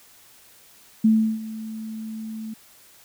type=tone with ADSR envelope; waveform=sine; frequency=220 Hz; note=A3; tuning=in tune; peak=-12 dBFS; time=1.04-2.54 s; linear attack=9 ms; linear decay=340 ms; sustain=-18 dB; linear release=7 ms; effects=white hiss -52 dBFS RMS until 3.04 s